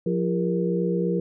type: tone cluster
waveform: sine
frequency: 177 / 340.1 / 403.5 / 472 Hz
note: F3 / F4 / G#4 / A#4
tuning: +23 / -46 / -50 / +22 cents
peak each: -24 / -29 / -29 / -27 dBFS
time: 0.06-1.2 s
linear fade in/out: 5 ms
effects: none